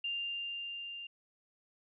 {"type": "tone with level ramp", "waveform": "sine", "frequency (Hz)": 2794, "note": "F7", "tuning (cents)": 0, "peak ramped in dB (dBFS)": [-33, -42], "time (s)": [0.04, 1.07], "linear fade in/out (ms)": 5, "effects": []}